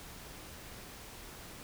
silence, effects pink hiss -49 dBFS RMS until 1.63 s

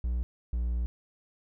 triangle tone pair in turn, 60.3 / 59.37 Hz, B1 / A#1, -41 / +32 cents, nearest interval unison, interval 27 cents, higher first, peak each -25 dBFS, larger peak neither, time 0.04-0.23 / 0.53-0.86 s, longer second, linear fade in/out 0 ms, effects none

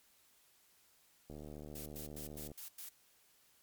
click train, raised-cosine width 2 ms, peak -36 dBFS, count 92, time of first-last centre 1.3-2.517 s, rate 74.8 Hz
blue noise bursts, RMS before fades -48 dBFS, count 6, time 1.75-2.89 s, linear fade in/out 5 ms, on 110 ms, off 96 ms
effects white hiss -69 dBFS RMS until 3.62 s + MP3 96 kbps

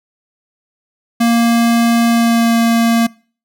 square tone with pitch glide, 233.1 to 230.8 Hz, A#3 to A#3, 0 to -17 cents, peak -10 dBFS, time 1.2-3.07 s, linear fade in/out 10 ms, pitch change -17 cents, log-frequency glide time 2.08-2.56 s, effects noise-tail reverb RT60 0.4 s tail -24 dB re dry

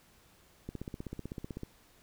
click train, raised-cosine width 3 ms, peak -26 dBFS, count 16, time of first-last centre 0.69-1.633 s, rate 15.9 Hz, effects pink hiss -63 dBFS RMS until 2.02 s

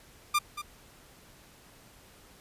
sawtooth tone with echo, 1196 Hz, D6, 31 cents sharp, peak -19 dBFS, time 0.34-0.39 s, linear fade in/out 10 ms, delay 230 ms, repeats 1, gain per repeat -12 dB, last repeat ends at 0.62 s, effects pink hiss -56 dBFS RMS until 2.4 s + resampled to 32000 Hz

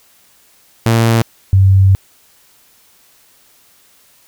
sawtooth / sine tone pair in turn, 114.5 / 96.23 Hz, A#2 / G2, -31 / -32 cents, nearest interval minor third, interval 301 cents, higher first, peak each -5 dBFS, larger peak neither, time 0.86-1.22 / 1.53-1.95 s, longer second, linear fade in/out 0 ms, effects white hiss -50 dBFS RMS until 4.27 s

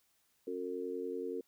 harmonic tone, 90.6 Hz, F#2, 36 cents flat, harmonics 3 / 4 / 5, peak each -43 / -41 / -39 dBFS, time 0.47-1.41 s, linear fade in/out 5 ms, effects white hiss -74 dBFS RMS until 1.47 s

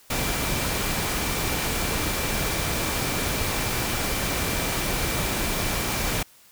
sine tone in noise, 2349 Hz, D7, in tune, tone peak -37 dBFS, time 0.1-6.23 s, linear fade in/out 5 ms, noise pink, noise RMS -26 dBFS, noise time 0.1-6.23 s, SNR -14 dB, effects white hiss -54 dBFS RMS until 6.51 s

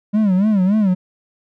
triangle tone with vibrato, 199.6 Hz, G3, 32 cents sharp, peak -10 dBFS, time 0.13-0.95 s, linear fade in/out 20 ms, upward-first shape sine, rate 3.5 Hz, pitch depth 160 cents each way, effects none

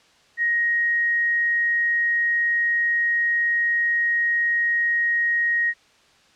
sine tone, 1879 Hz, A#6, 13 cents sharp, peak -18 dBFS, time 0.37-5.74 s, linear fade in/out 50 ms, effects white hiss -56 dBFS RMS until 6.35 s + low-pass 5000 Hz 12 dB/octave

